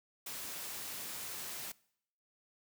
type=noise; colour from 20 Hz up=white; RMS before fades=-43 dBFS; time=0.26-1.72 s; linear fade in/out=5 ms; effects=noise-tail reverb RT60 0.7 s tail -23 dB re dry + high-pass 80 Hz 12 dB/octave